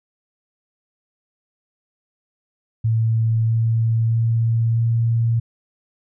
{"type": "tone with pitch steps", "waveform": "sine", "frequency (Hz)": [112.7, 113.62, 114.54, 115.47], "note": ["A2", "A#2", "A#2", "A#2"], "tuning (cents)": [42, -44, -30, -16], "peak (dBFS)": -15, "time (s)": [2.84, 5.4], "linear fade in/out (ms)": 10, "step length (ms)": 640, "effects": []}